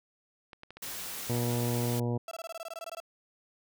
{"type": "clicks", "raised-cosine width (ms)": 0.3, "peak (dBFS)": -30, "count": 8, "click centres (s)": [0.532, 0.634, 0.706, 0.77, 0.882, 1.177, 1.268, 1.366]}
{"type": "noise", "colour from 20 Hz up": "white", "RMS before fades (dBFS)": -39, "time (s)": [0.82, 2], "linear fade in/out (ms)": 5}
{"type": "harmonic tone", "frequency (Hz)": 120, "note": "B2", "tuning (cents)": -49, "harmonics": [1, 2, 3, 4, 5, 6, 7, 8], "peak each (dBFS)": [-30, -34, -38, -37, -43, -46, -47, -47], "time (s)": [1.29, 2.18], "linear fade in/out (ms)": 10}
{"type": "tone bursts", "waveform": "35% pulse", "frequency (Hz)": 664, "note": "E5", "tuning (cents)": 12, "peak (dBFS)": -36, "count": 14, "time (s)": [2.28, 3.002], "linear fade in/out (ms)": 2, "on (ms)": 33, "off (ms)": 20}
{"effects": []}